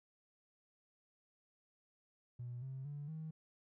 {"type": "tone with pitch steps", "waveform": "triangle", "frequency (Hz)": [121.8, 132.82, 144.85, 157.96], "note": ["B2", "C3", "D3", "D#3"], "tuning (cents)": [-24, 26, -24, 26], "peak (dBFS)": -39, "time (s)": [2.39, 3.31], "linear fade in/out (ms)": 10, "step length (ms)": 230, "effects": ["tanh soft clip ceiling -40 dBFS"]}